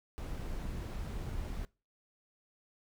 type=noise; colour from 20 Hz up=brown; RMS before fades=-39 dBFS; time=0.18-1.65 s; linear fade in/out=0 ms; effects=noise-tail reverb RT60 0.3 s tail -22 dB re dry